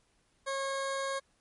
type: tone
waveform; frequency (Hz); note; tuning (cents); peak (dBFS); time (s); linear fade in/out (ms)
20% pulse; 544; C#5; -33; -27; 0.46-1.2; 20
effects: pink hiss -71 dBFS RMS until 1.4 s + MP3 48 kbps